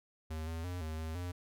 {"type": "tone with pitch steps", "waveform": "square", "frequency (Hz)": [79, 81.8, 89.5, 78.9, 79.9, 88.9], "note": ["D#2", "E2", "F2", "D#2", "D#2", "F2"], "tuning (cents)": [27, -13, 43, 25, 47, 31], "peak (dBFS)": -38, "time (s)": [0.3, 1.32], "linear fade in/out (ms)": 10, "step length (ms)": 170, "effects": []}